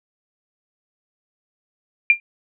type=tone with exponential decay; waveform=sine; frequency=2386 Hz; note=D7; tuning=27 cents sharp; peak=-5 dBFS; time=2.1-2.2 s; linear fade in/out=1 ms; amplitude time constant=20 ms; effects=none